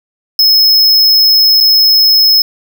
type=tone with dropouts; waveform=square; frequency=5180 Hz; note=E8; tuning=31 cents flat; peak=-5 dBFS; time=0.39-2.42 s; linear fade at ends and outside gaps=2 ms; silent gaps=1.604-1.608 s; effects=none